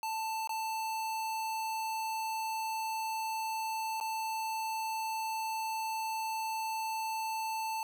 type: tone with dropouts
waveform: square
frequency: 885 Hz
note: A5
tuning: 10 cents sharp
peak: -34 dBFS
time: 0.03-7.83 s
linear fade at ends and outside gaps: 1 ms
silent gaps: 0.474-0.493 / 4.001-4.01 s
effects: none